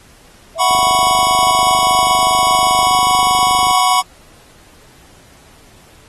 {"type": "tone with pitch glide", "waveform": "sine", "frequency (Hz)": [659.3, 653.6], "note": ["E5", "E5"], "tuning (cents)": [0, -15], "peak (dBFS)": -24, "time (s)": [0.55, 2.87], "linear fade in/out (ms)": 10, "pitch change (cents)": -15, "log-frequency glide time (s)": [1.28, 2.33]}
{"type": "chord", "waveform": "square", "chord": "F# suspended fourth", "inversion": "none", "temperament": "equal", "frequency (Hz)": [740, 987.8, 1108.7], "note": ["F#5", "B5", "C#6"], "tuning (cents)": [0, 0, 0], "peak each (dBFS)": -16, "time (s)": [0.59, 4.02], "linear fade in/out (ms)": 20}
{"type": "click train", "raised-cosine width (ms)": 2, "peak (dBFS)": -17, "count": 76, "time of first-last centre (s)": [0.71, 3.71], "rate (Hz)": 25}
{"effects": ["pink hiss -46 dBFS RMS until 6.08 s", "AAC 32 kbps"]}